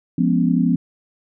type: chord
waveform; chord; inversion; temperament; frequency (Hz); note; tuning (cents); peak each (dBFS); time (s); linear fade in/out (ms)
sine; C# dominant seventh; first; equal; 174.61 / 207.7 / 246.9 / 277.2; E#3 / G#3 / B3 / C#4; 0 / 0 / 0 / 0; -18 / -24 / -18 / -22; 0.18-0.76; 5
effects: none